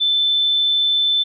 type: tone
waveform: sine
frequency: 3527 Hz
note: A7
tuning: 3 cents sharp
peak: -14 dBFS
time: 0-1.24 s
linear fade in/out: 20 ms
effects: none